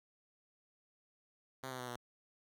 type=tone with pitch steps; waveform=5% pulse; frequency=131.5 / 127.98 / 124.55 / 121.21 Hz; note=C3 / C3 / B2 / B2; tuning=+9 / -38 / +15 / -32 cents; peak=-31 dBFS; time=1.63-1.962 s; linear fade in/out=5 ms; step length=83 ms; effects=none